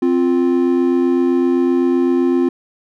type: tone pair together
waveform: triangle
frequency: 261.6 / 349.4 Hz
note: C4 / F4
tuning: 0 / +1 cents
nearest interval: perfect fourth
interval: 501 cents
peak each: -13 dBFS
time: 0.02-2.49 s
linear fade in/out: 5 ms
effects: none